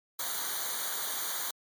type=noise with comb filter; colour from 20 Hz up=white; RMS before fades=-34 dBFS; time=0.19-1.51 s; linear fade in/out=5 ms; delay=0.38 ms; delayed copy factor=-1; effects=MP3 96 kbps